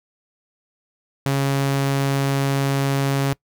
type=tone; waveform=sawtooth; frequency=137.9 Hz; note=C#3; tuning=9 cents flat; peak=-14 dBFS; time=1.26-3.33 s; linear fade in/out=0 ms; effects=noise-tail reverb RT60 0.1 s tail -23 dB re dry